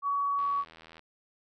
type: tone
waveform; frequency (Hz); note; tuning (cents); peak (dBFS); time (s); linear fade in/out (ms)
sine; 1129; C#6; +31; -26; 0.02-0.65; 50
type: click train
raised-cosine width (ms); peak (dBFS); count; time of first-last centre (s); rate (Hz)
0.3; -34; 50; 0.39-0.993; 81.2
effects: none